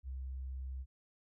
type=tone; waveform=sine; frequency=65.41 Hz; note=C2; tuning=in tune; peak=-39 dBFS; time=0.03-0.86 s; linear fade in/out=50 ms; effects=none